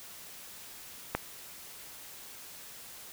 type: click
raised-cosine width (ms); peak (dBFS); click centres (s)
0.5; -13; 1.15
effects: white hiss -48 dBFS RMS until 3.12 s